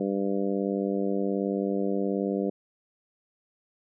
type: harmonic tone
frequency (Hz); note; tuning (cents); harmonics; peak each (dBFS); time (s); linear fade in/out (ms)
98.7; G2; +12; 2 / 3 / 4 / 5 / 6 / 7; -29 / -31 / -31 / -32 / -37 / -41; 0-2.5; 5
effects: none